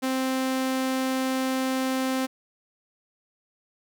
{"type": "tone", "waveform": "sawtooth", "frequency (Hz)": 261.6, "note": "C4", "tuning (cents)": 0, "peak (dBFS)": -20, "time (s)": [0.02, 2.27], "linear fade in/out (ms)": 20, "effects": []}